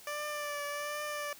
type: tone with vibrato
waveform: 15% pulse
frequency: 587.3 Hz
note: D5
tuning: in tune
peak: -29 dBFS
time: 0.07-1.33 s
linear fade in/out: 2 ms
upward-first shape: triangle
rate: 1.3 Hz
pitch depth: 32 cents each way
effects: white hiss -54 dBFS RMS until 1.39 s